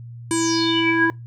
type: tone with low-pass filter sweep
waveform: square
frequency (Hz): 330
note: E4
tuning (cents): +2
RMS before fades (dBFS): -19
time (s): 0.31-1.1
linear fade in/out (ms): 0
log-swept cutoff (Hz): 9000 to 1400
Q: 9
effects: noise-tail reverb RT60 0.2 s tail -23 dB re dry + added 118 Hz sine -34 dBFS peak until 1.26 s